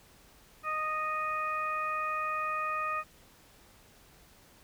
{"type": "harmonic tone", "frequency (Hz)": 620, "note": "D#5", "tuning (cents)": -6, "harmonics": [1, 2, 3, 4], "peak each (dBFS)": [-42, -31, -41, -39], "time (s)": [0.63, 3.04], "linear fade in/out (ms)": 50, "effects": ["pink hiss -59 dBFS RMS until 4.63 s"]}